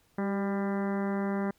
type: harmonic tone with a mistuned harmonic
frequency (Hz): 198.9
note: G3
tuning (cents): +25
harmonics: 1 / 2 / 3 / 4 / 5 / 6 / 7 / 8 / 9 / 10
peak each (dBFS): -29 / -35 / -39 / -41 / -43 / -45 / -46 / -47 / -48 / -49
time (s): 0.18-1.51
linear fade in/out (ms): 5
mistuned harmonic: 2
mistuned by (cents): -31
effects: pink hiss -67 dBFS RMS until 1.58 s